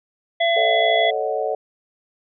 harmonic tone, 675 Hz, E5, 41 cents sharp, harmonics 1 / 3 / 5, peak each -17 / -22 / -24 dBFS, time 0.4-1.11 s, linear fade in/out 10 ms
sine chord, D# half-diminished seventh, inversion second, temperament equal, 440 / 554.4 / 622.3 / 740 Hz, A4 / C#5 / D#5 / F#5, 0 / 0 / 0 / 0 cents, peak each -25 / -26 / -26 / -26 dBFS, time 0.56-1.55 s, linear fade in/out 5 ms
effects none

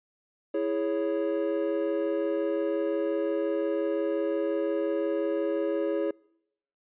triangle chord, C# minor, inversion first, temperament equal, 329.6 / 415.3 / 554.4 Hz, E4 / G#4 / C#5, 0 / 0 / 0 cents, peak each -28 dBFS, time 0.54-6.11 s, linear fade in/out 5 ms, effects noise-tail reverb RT60 0.8 s tail -26 dB re dry + resampled to 8000 Hz

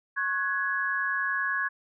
sine tone cluster, 1093 / 1485 / 1675 Hz, C#6 / F#6 / G#6, -25 / +6 / +14 cents, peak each -32 / -34 / -27 dBFS, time 0.16-1.69 s, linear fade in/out 20 ms, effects none

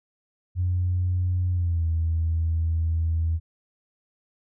sine tone with pitch glide, 90.1 to 81.67 Hz, F#2 to E2, -45 to -16 cents, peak -20 dBFS, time 0.55-3.4 s, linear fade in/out 50 ms, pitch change -171 cents, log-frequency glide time 1.51-1.86 s, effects tanh soft clip ceiling -16 dBFS

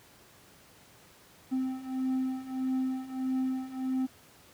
triangle beating tone pair, 259.2 / 260.8 Hz, C4 / C4, -16 / -5 cents, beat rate 1.6 Hz, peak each -32 / -29 dBFS, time 1.51-4.07 s, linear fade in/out 20 ms, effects pink hiss -57 dBFS RMS until 4.53 s + high-pass 80 Hz 12 dB/octave

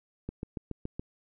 click train, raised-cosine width 3 ms, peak -22 dBFS, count 6, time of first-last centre 0.29-0.995 s, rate 7.09 Hz, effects none

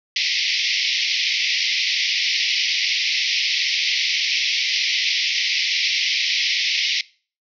pink band-pass noise, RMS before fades -21 dBFS, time 0.16-7.01 s, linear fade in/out 2 ms, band 2000 to 5700 Hz, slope 96 dB/octave, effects noise-tail reverb RT60 0.4 s tail -22 dB re dry

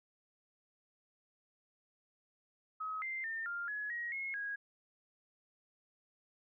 sine tone with pitch steps, 1274 / 2088 / 1808 / 1399 / 1689 / 1894 / 2166 / 1647 Hz, D#6 / C7 / A6 / F6 / G#6 / A#6 / C#7 / G#6, +41 / -4 / +47 / +3 / +29 / +27 / -41 / -15 cents, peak -37 dBFS, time 2.8-4.56 s, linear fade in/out 10 ms, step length 220 ms, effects none

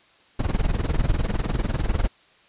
brown noise with tremolo, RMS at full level -19 dBFS, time 0.39-2.08 s, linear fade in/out 5 ms, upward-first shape sine, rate 20 Hz, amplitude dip 85%, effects white hiss -56 dBFS RMS until 2.48 s + resampled to 8000 Hz

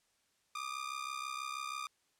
sawtooth ring-modulated tone, 1208 Hz, D6, 48 cents sharp, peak -32 dBFS, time 0.55-1.87 s, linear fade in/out 2 ms, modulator 33.1 Hz, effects white hiss -75 dBFS RMS until 2.19 s + low-pass 9000 Hz 12 dB/octave

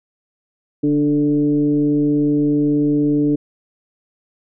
sine tone with frequency modulation, 293.7 Hz, D4, in tune, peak -13 dBFS, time 0.83-3.36 s, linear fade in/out 10 ms, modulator 148 Hz, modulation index 0.66, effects none

